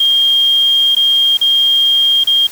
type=tone with dropouts; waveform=sine; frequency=3218 Hz; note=G7; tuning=45 cents sharp; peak=-8 dBFS; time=0-2.47 s; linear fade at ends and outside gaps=5 ms; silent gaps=0.951-0.965 / 1.372-1.412 / 2.239-2.271 s; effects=white hiss -33 dBFS RMS until 2.51 s